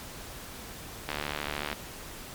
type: click train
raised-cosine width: 0.3 ms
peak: -15 dBFS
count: 48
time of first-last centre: 1.09-1.729 s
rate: 73.6 Hz
effects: pink hiss -43 dBFS RMS until 2.34 s + MP3 96 kbps